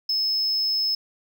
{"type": "tone", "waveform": "sine", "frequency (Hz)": 5200, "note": "E8", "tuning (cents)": -24, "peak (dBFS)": -18, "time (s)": [0.09, 0.95], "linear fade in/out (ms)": 5, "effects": ["tanh soft clip ceiling -20 dBFS", "9-bit"]}